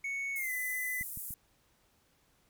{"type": "tone with pitch glide", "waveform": "triangle", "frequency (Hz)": [2217, 2010], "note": ["C#7", "B6"], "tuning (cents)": [0, 30], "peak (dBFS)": -32, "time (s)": [0.04, 1.03], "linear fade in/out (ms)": 5, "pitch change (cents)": -170, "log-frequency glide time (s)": [0.34, 0.52]}
{"type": "band-pass noise", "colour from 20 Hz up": "white", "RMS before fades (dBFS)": -42, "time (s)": [0.36, 1.34], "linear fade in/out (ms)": 0, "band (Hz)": [9500, 16000], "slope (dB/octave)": 24}
{"type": "clicks", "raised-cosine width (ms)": 5, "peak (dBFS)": -35, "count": 3, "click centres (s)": [1.011, 1.174, 1.307]}
{"effects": ["pink hiss -70 dBFS RMS until 2.49 s"]}